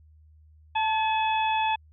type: harmonic tone with a mistuned harmonic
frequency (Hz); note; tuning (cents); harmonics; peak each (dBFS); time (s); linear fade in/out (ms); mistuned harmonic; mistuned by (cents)
854; G#5; +48; 1 / 2 / 3 / 4; -23 / -37 / -31 / -35; 0.75-1.76; 10; 1; +51
effects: added 77 Hz sine -52 dBFS peak until 1.92 s